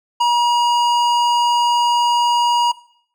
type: tone with hard clipping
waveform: triangle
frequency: 956 Hz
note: A#5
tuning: 43 cents sharp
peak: -14 dBFS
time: 0.2-2.72 s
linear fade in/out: 10 ms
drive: 16 dB
effects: noise-tail reverb RT60 0.6 s tail -18 dB re dry